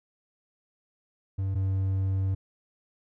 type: tone pair in turn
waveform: triangle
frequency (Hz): 96.5 / 95.89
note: G2 / G2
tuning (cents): -27 / -38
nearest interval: unison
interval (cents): 11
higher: first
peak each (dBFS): -24 / -22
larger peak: second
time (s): 1.38-1.55 / 1.55-2.35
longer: second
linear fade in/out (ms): 10
effects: none